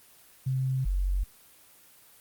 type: tone pair in turn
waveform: sine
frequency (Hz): 131.4 / 46.46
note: C3 / F#1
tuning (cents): +8 / +8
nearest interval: octave + tritone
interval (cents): 1800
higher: first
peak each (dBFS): -25 / -24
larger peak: second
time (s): 0.46-0.85 / 0.85-1.24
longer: neither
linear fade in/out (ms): 10
effects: white hiss -56 dBFS RMS until 2.2 s + Opus 24 kbps